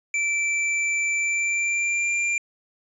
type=tone with pitch glide; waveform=square; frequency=2333 to 2379 Hz; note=D7 to D7; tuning=-12 to +22 cents; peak=-22 dBFS; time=0.14-2.38 s; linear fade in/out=2 ms; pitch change=+34 cents; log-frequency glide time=1.17-2.11 s; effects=resampled to 22050 Hz